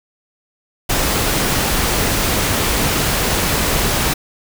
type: noise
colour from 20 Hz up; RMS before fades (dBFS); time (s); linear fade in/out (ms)
pink; -17; 0.89-4.14; 10
effects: none